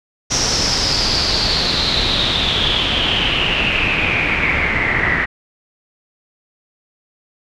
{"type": "noise with low-pass filter sweep", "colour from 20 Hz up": "pink", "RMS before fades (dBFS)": -17, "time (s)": [0.3, 5.26], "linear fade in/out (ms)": 20, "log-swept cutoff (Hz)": [5800, 1900], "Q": 8, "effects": []}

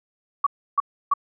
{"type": "tone bursts", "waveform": "sine", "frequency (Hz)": 1133, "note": "C#6", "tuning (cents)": 37, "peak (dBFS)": -15, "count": 3, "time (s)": [0.44, 1.138], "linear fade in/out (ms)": 5, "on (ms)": 26, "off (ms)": 310, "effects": []}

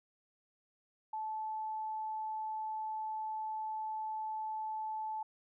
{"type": "tone", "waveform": "sine", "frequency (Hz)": 870, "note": "A5", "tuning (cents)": -20, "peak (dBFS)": -36, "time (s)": [1.13, 5.23], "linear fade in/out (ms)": 5, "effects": []}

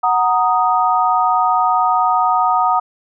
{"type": "chord", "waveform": "sine", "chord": "D# minor", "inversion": "first", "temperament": "equal", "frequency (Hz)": [740, 932.3, 1244.5], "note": ["F#5", "A#5", "D#6"], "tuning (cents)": [0, 0, 0], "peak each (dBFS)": [-16, -17, -16], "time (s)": [0.03, 2.8], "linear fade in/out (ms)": 10, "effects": []}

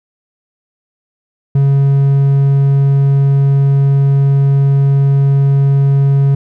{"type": "tone", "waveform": "triangle", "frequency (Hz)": 138.59, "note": "C#3", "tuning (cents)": 0, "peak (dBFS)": -5, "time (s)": [1.55, 6.35], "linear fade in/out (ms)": 5, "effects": []}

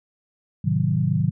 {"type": "chord", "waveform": "sine", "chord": "A diminished seventh", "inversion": "none", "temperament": "equal with one note detuned", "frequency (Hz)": [107.55, 130.81, 155.56, 185], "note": ["A2", "C3", "Eb3", "Gb3"], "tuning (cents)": [-39, 0, 0, 0], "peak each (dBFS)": [-25, -24, -22, -25], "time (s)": [0.64, 1.31], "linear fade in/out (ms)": 10, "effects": []}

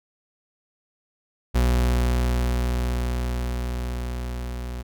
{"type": "tone with level ramp", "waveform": "40% pulse", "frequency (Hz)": 61, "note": "B1", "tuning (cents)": -21, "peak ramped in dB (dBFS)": [-16, -29], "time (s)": [1.54, 4.83], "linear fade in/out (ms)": 20, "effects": []}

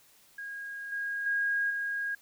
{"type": "tone with level steps", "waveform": "sine", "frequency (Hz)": 1634, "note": "G#6", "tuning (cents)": -29, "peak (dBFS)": [-37, -31, -26, -30], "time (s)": [0.38, 2.15], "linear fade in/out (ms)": 5, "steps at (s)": [0.92, 1.26, 1.7], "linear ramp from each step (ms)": 5, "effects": ["white hiss -61 dBFS RMS until 2.21 s"]}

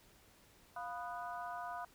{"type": "harmonic tone with a mistuned harmonic", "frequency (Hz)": 247.1, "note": "B3", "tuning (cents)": 1, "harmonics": [3, 4, 5, 6], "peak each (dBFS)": [-44, -46, -48, -50], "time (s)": [0.76, 1.85], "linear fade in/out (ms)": 5, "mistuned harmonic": 3, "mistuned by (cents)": -91, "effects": ["pink hiss -65 dBFS RMS until 1.94 s"]}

